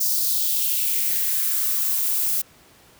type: noise with high-pass filter sweep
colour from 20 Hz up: violet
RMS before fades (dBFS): -22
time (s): 0-2.42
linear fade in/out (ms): 10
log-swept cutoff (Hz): 5400 to 590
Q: 2.5
effects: pink hiss -52 dBFS RMS until 2.99 s + high-pass 60 Hz 12 dB/octave